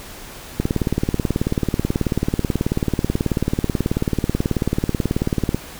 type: click train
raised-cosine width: 3 ms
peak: -5 dBFS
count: 92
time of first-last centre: 0.6-5.546 s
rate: 18.4 Hz
effects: pink hiss -37 dBFS RMS until 5.79 s